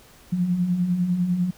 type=beating tone pair; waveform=sine; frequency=170 / 180 Hz; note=F3 / F#3; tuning=-46 / -47 cents; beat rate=10 Hz; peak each=-29 / -20 dBFS; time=0.32-1.51 s; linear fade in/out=10 ms; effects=pink hiss -51 dBFS RMS until 1.57 s